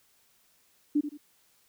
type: tone with echo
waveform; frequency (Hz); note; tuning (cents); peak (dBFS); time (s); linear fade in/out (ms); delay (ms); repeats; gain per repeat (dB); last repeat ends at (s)
sine; 294.4; D4; +4; -21; 0.95-1.01; 10; 83; 2; -10; 1.176
effects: white hiss -66 dBFS RMS until 1.68 s